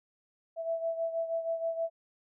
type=beating tone pair; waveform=sine; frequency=659.3 / 665.6 Hz; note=E5 / E5; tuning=0 / +17 cents; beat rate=6.3 Hz; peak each=-31 / -37 dBFS; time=0.56-1.9 s; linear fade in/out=50 ms; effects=none